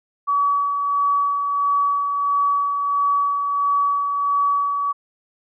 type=tone with tremolo; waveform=sine; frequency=1138 Hz; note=C#6; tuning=45 cents sharp; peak=-15 dBFS; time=0.27-4.93 s; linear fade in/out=20 ms; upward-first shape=sine; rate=1.5 Hz; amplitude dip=40%; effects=none